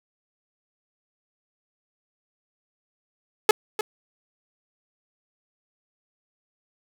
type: tone with echo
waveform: sawtooth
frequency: 427.6 Hz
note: A4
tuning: 49 cents flat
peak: -7 dBFS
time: 3.49-3.51 s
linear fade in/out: 2 ms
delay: 300 ms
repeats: 1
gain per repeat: -13 dB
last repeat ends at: 3.81 s
effects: none